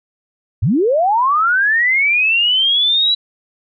sine linear sweep, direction up, 77.78 to 3948 Hz, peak -11 dBFS, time 0.62-3.15 s, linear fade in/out 10 ms, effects none

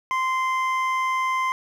triangle tone pair together, 1040 / 2080 Hz, C6 / C7, -11 / -11 cents, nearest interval octave, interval 1200 cents, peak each -20 / -26 dBFS, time 0.11-1.52 s, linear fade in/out 0 ms, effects none

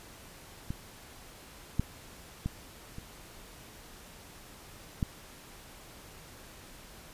clicks, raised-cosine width 5 ms, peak -22 / -14 / -19 / -29 / -16 dBFS, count 5, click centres 0.705 / 1.796 / 2.46 / 2.984 / 5.028 s, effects pink hiss -51 dBFS RMS until 7.13 s + resampled to 32000 Hz

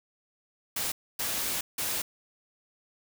white noise bursts at uneven times, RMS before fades -31 dBFS, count 3, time 0.76-0.92 / 1.19-1.61 / 1.78-2.02 s, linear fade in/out 5 ms, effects none

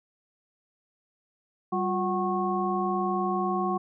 sine tone cluster, 194.4 / 356.1 / 746 / 1094 Hz, G3 / F4 / F#5 / C#6, -14 / +34 / +14 / -23 cents, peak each -30 dBFS, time 1.72-3.78 s, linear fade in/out 10 ms, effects none

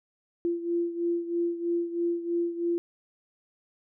sine beating tone pair, 341.9 / 345 Hz, F4 / F4, -37 / -21 cents, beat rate 3.1 Hz, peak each -27 / -32 dBFS, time 0.45-2.78 s, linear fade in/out 0 ms, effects none

